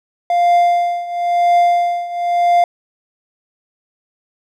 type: tone with tremolo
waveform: triangle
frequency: 698.5 Hz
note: F5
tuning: in tune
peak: -6 dBFS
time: 0.3-2.64 s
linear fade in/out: 2 ms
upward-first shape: triangle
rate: 0.98 Hz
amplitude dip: 85%
effects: none